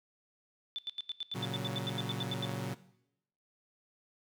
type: tone bursts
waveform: sine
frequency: 3520 Hz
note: A7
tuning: in tune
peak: -34 dBFS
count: 16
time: 0.76-2.45 s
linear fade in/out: 0 ms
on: 25 ms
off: 86 ms
type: chord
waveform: sawtooth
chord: F# major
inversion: first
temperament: equal with one note detuned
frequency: 116.54 / 139.07 / 185 Hz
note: A#2 / C#3 / F#3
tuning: 0 / +6 / 0 cents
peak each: -36 dBFS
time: 1.34-2.75 s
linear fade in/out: 20 ms
effects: noise-tail reverb RT60 0.8 s tail -17 dB re dry